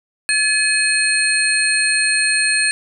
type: tone cluster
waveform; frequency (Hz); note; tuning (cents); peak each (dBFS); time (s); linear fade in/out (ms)
sine; 1715 / 2533 / 4252 / 8630; A6 / D#7 / C8 / C#9; -45 / +30 / +27 / -47; -19 / -19 / -21 / -19; 0.29-2.71; 0
effects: 8-bit